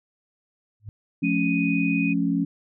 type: tone with exponential growth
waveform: sine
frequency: 105.7 Hz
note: G#2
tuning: 31 cents sharp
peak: -29 dBFS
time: 0.8-0.89 s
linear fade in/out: 0 ms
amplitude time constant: 19 ms
type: chord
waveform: sine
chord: F augmented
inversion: none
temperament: equal with one note detuned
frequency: 174.61 / 215.3 / 277.2 Hz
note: F3 / A3 / C#4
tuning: 0 / -37 / 0 cents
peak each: -25 / -27 / -23 dBFS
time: 1.22-2.45 s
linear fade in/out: 10 ms
type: tone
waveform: sine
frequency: 2489 Hz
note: D#7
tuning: in tune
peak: -27 dBFS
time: 1.23-2.14 s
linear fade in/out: 20 ms
effects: none